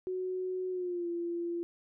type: tone with pitch glide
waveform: sine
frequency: 369.7 to 343 Hz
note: F#4 to F4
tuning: -1 to -31 cents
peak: -32 dBFS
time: 0.07-1.63 s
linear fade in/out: 0 ms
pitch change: -130 cents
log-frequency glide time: 0.7-1.08 s
effects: none